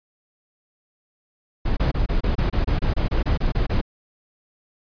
brown noise bursts, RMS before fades -20 dBFS, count 15, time 1.65-3.814 s, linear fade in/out 10 ms, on 120 ms, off 26 ms, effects resampled to 11025 Hz

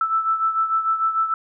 sine beating tone pair, 1318.5 / 1325.2 Hz, E6 / E6, 0 / +9 cents, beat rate 6.7 Hz, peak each -19 / -25 dBFS, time 0.01-1.34 s, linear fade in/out 2 ms, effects none

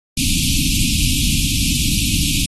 pink band-stop noise, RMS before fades -17 dBFS, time 0.17-2.46 s, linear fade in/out 5 ms, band 300 to 2400 Hz, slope 96 dB/octave, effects AAC 32 kbps

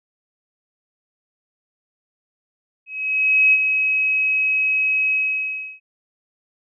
sine tone with ADSR envelope, 2550 Hz, D#7, 42 cents sharp, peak -10 dBFS, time 2.86-5.8 s, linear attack 670 ms, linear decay 40 ms, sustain -6 dB, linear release 670 ms, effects none

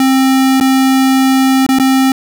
square tone with dropouts, 264.6 Hz, C4, 20 cents sharp, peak -8 dBFS, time 0-2.12 s, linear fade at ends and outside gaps 2 ms, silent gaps 0.601-0.609 / 1.665-1.689 / 1.787-1.797 s, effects none

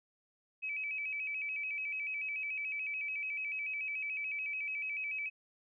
sine tone with vibrato, 2427 Hz, D#7, 44 cents flat, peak -35 dBFS, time 0.62-5.3 s, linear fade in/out 20 ms, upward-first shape square, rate 6.9 Hz, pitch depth 86 cents each way, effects none

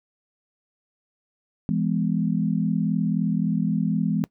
sine tone cluster, 167 / 206.2 / 250.1 Hz, E3 / G#3 / B3, +23 / -12 / +22 cents, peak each -24 / -24 / -27 dBFS, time 1.69-4.24 s, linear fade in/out 0 ms, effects noise-tail reverb RT60 0.1 s tail -21 dB re dry

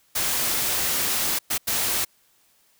white noise bursts at uneven times, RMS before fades -24 dBFS, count 3, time 0.15-1.39 / 1.5-1.58 / 1.67-2.05 s, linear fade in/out 10 ms, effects white hiss -62 dBFS RMS until 2.79 s

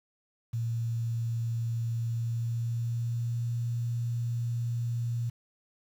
sine tone with pitch glide, 115.9 to 118.47 Hz, A#2 to A#2, -10 to +28 cents, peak -28 dBFS, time 0.53-5.3 s, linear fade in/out 10 ms, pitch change +38 cents, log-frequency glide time 2.03-3.47 s, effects 9-bit

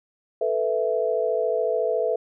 sine chord, A suspended second, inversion none, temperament equal, 440 / 493.9 / 659.3 Hz, A4 / B4 / E5, 0 / 0 / 0 cents, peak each -25 dBFS, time 0.41-2.16 s, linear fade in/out 5 ms, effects none

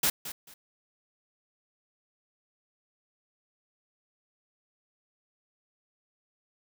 white noise with echo, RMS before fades -25 dBFS, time 0.03-0.1 s, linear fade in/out 5 ms, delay 220 ms, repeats 2, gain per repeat -13 dB, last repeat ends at 0.54 s, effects none

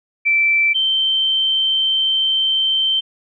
sine tone pair in turn, 2332 / 3113 Hz, D7 / G7, -13 / -13 cents, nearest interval perfect fourth, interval 500 cents, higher second, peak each -12 / -14 dBFS, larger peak first, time 0.25-0.74 / 0.74-3.01 s, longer second, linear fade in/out 20 ms, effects none

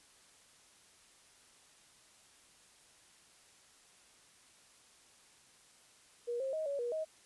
sine tone with pitch steps, 477.7 / 534 / 629 / 563 / 480.1 / 631 Hz, A#4 / C5 / D#5 / C#5 / B4 / D#5, +42 / +35 / +19 / +27 / -49 / +24 cents, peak -34 dBFS, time 6.27-7.05 s, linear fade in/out 20 ms, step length 130 ms, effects white hiss -63 dBFS RMS until 7.25 s + resampled to 24000 Hz

